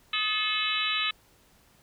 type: harmonic tone with a mistuned harmonic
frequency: 432.4 Hz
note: A4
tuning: 30 cents flat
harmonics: 3 / 4 / 5 / 6 / 7 / 8 / 9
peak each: -33 / -37 / -35 / -31 / -32 / -35 / -32 dBFS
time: 0.13-1.11 s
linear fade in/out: 5 ms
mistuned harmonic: 3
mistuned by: -52 cents
effects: pink hiss -61 dBFS RMS until 1.82 s